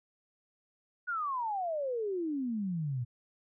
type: exponential sweep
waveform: sine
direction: down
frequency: 1487 to 116.54 Hz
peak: -31 dBFS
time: 1.07-3.05 s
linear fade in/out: 20 ms
effects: none

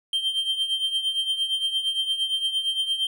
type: tone with tremolo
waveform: triangle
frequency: 3148 Hz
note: G7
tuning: 7 cents sharp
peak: -18 dBFS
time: 0.13-3.07 s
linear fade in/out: 2 ms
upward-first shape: triangle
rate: 8.7 Hz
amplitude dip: 75%
effects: none

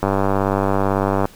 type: click train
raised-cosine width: 1 ms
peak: -4 dBFS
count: 121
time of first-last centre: 0.03-1.254 s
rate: 98 Hz
effects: pink hiss -45 dBFS RMS until 1.35 s

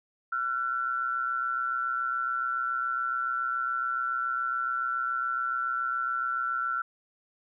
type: tone pair together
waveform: sine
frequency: 1352.9 / 1480 Hz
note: E6 / F#6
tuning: +45 / 0 cents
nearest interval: major second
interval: 155 cents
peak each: -28 / -33 dBFS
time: 0.32-6.82 s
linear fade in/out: 5 ms
effects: none

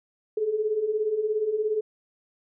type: beating tone pair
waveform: sine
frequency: 415.3 / 432.3 Hz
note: G#4 / A4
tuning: 0 / -31 cents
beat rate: 17 Hz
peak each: -30 / -24 dBFS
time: 0.37-1.81 s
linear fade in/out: 5 ms
effects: none

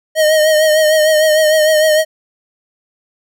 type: tone with vibrato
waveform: square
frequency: 621 Hz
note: D#5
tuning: 3 cents flat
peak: -9 dBFS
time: 0.15-2.05 s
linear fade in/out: 50 ms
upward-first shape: triangle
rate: 6.6 Hz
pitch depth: 47 cents each way
effects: none

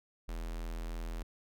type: tone with notch filter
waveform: square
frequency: 41.52 Hz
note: E1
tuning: 13 cents sharp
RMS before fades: -39 dBFS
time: 0.28-1.23 s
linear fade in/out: 10 ms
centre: 120 Hz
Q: 1.7
effects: none

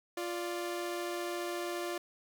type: tone pair together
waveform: sawtooth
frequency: 349.2 / 586.8 Hz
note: F4 / D5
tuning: 0 / -2 cents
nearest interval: major sixth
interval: 898 cents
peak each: -32 / -37 dBFS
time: 0.17-1.98 s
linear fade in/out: 5 ms
effects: none

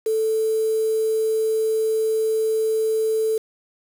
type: tone with quantisation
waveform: sine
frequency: 440 Hz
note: A4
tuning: in tune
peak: -18 dBFS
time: 0.06-3.38 s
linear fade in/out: 5 ms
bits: 6
effects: none

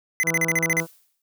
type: tone bursts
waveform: square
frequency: 2039 Hz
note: C7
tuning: 45 cents flat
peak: -19 dBFS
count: 9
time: 0.2-0.801 s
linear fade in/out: 0 ms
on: 33 ms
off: 38 ms
type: harmonic tone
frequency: 164.81 Hz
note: E3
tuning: in tune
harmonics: 1 / 2 / 3 / 4 / 5 / 6 / 7 / 8 / 9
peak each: -29 / -32 / -31 / -38 / -44 / -40 / -46 / -46 / -44 dBFS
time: 0.23-0.87 s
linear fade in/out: 50 ms
type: noise with exponential decay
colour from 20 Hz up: blue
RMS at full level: -39 dBFS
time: 0.77-1.22 s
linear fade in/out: 2 ms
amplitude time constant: 97 ms
effects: none

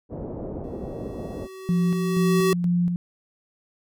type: low-pass noise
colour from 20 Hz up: white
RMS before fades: -33 dBFS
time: 0.09-1.48 s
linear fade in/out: 50 ms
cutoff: 540 Hz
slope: 24 dB/octave
type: tone with exponential growth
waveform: square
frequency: 379.2 Hz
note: F#4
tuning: 43 cents sharp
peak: -18 dBFS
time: 0.64-2.53 s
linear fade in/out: 1 ms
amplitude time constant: 410 ms
type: tone with tremolo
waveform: sine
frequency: 175.2 Hz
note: F3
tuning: 6 cents sharp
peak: -18 dBFS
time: 1.69-2.96 s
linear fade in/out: 0 ms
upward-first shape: square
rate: 2.1 Hz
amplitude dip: 40%
effects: none

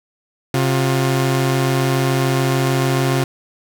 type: tone pair together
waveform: sawtooth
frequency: 133.9 / 354.8 Hz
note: C3 / F4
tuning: +40 / +27 cents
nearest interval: octave + perfect fourth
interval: 1687 cents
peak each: -12 / -17 dBFS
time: 0.54-3.24 s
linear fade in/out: 2 ms
effects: none

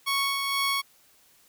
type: tone with tremolo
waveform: 15% pulse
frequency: 1108 Hz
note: C#6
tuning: 1 cent flat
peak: -17 dBFS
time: 0.06-0.82 s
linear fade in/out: 20 ms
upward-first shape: sine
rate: 2.1 Hz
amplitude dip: 35%
effects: white hiss -60 dBFS RMS until 1.48 s

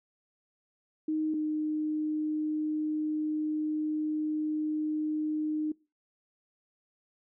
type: tone pair in turn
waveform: sine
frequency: 311.1 / 306.8 Hz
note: D#4 / D#4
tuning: 0 / -24 cents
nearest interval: unison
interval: 24 cents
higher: first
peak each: -27 / -28 dBFS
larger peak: first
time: 1.08-1.34 / 1.34-5.72 s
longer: second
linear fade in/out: 5 ms
effects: noise-tail reverb RT60 0.3 s tail -23 dB re dry

